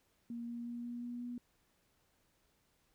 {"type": "tone with pitch steps", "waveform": "sine", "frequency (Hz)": [235.3, 236.8, 238.3, 239.8, 241.4, 242.9], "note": ["A#3", "A#3", "A#3", "A#3", "B3", "B3"], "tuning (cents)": [16, 27, 38, 49, -39, -29], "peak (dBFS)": -40, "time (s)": [0.3, 1.38], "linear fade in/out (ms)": 2, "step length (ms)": 180, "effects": ["pink hiss -75 dBFS RMS until 2.94 s"]}